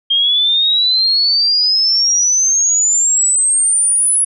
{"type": "exponential sweep", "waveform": "sine", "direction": "up", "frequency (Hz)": [3200, 10400], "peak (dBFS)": -10, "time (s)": [0.1, 4.25], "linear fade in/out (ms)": 10, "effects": []}